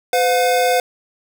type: tone pair together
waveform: square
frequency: 506 / 715.6 Hz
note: B4 / F5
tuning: +42 / +42 cents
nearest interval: tritone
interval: 600 cents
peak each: -17 dBFS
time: 0.13-0.8 s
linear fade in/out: 2 ms
effects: none